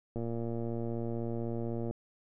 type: click train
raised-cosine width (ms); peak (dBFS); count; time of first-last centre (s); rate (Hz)
2; -24; 204; 0.16-1.91; 116
effects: none